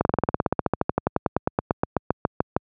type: slowing click train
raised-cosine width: 1 ms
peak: -5 dBFS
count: 30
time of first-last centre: 0.01-2.565 s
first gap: 41 ms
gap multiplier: 1.05
effects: high-pass 80 Hz 12 dB/octave